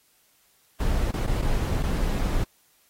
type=noise with dropouts; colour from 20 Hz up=brown; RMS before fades=-24 dBFS; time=0.8-2.44 s; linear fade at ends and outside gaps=5 ms; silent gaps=1.112-1.137 / 1.266-1.275 / 1.415-1.424 / 1.827-1.834 s; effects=white hiss -63 dBFS RMS until 2.89 s + AAC 48 kbps